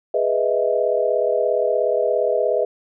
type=chord; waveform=sine; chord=E major seventh; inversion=first; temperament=equal; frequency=415.3 / 493.9 / 622.3 / 659.3 Hz; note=G#4 / B4 / D#5 / E5; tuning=0 / 0 / 0 / 0 cents; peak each=-23 / -21 / -21 / -24 dBFS; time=0.14-2.65 s; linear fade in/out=5 ms; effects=none